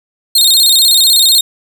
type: tone with vibrato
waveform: sawtooth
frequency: 3951 Hz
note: B7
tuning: in tune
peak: -3 dBFS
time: 0.35-1.41 s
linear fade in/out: 5 ms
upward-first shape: square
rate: 16 Hz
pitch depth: 110 cents each way
effects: none